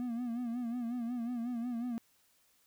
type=tone with vibrato; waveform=triangle; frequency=239.1 Hz; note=A#3; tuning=44 cents sharp; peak=-32 dBFS; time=0-1.98 s; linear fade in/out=0 ms; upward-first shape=sine; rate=5.5 Hz; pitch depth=77 cents each way; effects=white hiss -70 dBFS RMS until 2.66 s